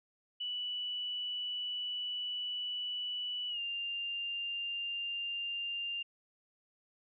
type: tone with pitch glide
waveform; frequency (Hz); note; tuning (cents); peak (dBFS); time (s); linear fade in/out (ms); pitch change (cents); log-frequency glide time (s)
sine; 2960 to 2795; F#7 to F7; 0 to +1; -35; 0.4-6.03; 10; -99; 3.49-3.6
effects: none